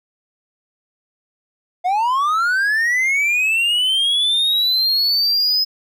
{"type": "linear sweep", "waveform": "triangle", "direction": "up", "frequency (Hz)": [698, 5100], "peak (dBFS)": -13, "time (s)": [1.84, 5.65], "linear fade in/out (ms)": 20, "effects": []}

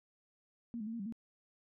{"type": "tone with pitch steps", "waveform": "sine", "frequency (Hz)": [234.5, 210.5, 224.6, 233.3, 196.1, 228.1], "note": ["A#3", "G#3", "A3", "A#3", "G3", "A#3"], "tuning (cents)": [11, 24, 36, 2, 1, -37], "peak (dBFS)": -38, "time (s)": [0.74, 1.124], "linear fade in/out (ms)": 0, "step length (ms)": 64, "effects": []}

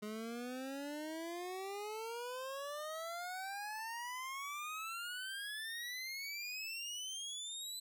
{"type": "exponential sweep", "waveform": "25% pulse", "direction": "up", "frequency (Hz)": [208.6, 4044], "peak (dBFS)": -38, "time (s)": [0.02, 7.8], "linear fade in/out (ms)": 10, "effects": []}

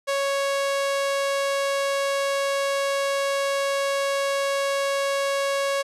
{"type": "tone", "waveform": "sawtooth", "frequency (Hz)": 554.4, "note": "C#5", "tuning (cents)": 0, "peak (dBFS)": -18, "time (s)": [0.07, 5.83], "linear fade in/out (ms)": 20, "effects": ["low-pass 10000 Hz 12 dB/octave"]}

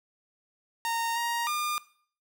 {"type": "tone with pitch steps", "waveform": "sawtooth", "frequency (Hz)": [923, 939, 1207], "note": ["A#5", "A#5", "D6"], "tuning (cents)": [-17, 12, 47], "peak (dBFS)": -24, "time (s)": [0.85, 1.78], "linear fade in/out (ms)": 0, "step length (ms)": 310, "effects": ["noise-tail reverb RT60 0.5 s tail -19 dB re dry"]}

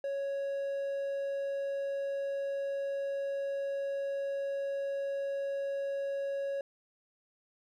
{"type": "tone", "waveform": "triangle", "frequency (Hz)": 554.4, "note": "C#5", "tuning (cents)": 0, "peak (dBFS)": -30, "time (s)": [0.04, 6.61], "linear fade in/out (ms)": 2, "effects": []}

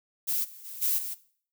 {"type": "noise with level steps", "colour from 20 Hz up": "violet", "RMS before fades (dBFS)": [-28, -48, -41, -26, -35], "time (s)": [0.27, 1.15], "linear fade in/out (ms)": 20, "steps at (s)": [0.43, 0.64, 0.81, 0.97], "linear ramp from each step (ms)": 20, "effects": ["noise-tail reverb RT60 0.5 s tail -17 dB re dry"]}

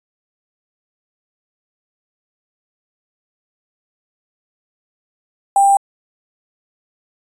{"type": "tone with sample-and-hold", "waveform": "sine", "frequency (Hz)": 794, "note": "G5", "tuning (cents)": 22, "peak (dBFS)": -8, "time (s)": [5.56, 5.77], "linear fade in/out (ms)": 2, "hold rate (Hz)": 8820, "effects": ["resampled to 22050 Hz"]}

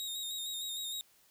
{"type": "tone with vibrato", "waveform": "sawtooth", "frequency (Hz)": 3735, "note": "A#7", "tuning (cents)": 3, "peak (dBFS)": -34, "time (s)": [0, 1.01], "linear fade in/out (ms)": 0, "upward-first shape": "square", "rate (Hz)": 6.5, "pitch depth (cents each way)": 32, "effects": ["white hiss -66 dBFS RMS until 1.3 s"]}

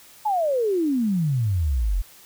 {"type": "exponential sweep", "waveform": "sine", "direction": "down", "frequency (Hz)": [880, 41.2], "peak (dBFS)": -19, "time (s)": [0.25, 2.02], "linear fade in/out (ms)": 10, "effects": ["white hiss -49 dBFS RMS until 2.25 s"]}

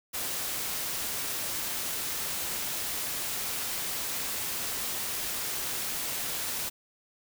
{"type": "noise", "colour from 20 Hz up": "white", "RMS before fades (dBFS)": -33, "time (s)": [0.13, 6.7], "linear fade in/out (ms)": 20, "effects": []}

